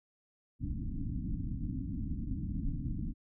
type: low-pass noise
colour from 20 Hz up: pink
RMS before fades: -36 dBFS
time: 0.59-3.14 s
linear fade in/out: 50 ms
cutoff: 300 Hz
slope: 96 dB/octave
effects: none